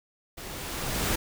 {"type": "noise with level ramp", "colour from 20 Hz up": "pink", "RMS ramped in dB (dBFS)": [-41, -26], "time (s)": [0.37, 1.16], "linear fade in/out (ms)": 10, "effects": []}